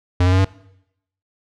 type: tone with pitch steps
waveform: square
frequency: 89.4 / 91.49 / 93.63 / 95.82 Hz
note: F2 / F#2 / F#2 / G2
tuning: +41 / -19 / +21 / -39 cents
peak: -13 dBFS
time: 0.2-0.448 s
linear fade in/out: 5 ms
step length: 62 ms
effects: noise-tail reverb RT60 0.8 s tail -21 dB re dry + low-pass 5000 Hz 12 dB/octave